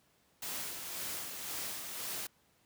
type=noise with tremolo; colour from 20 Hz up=white; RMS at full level=-39 dBFS; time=0.42-2.27 s; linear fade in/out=5 ms; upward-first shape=sine; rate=1.9 Hz; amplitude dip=40%; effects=pink hiss -70 dBFS RMS until 2.65 s + high-pass 80 Hz 12 dB/octave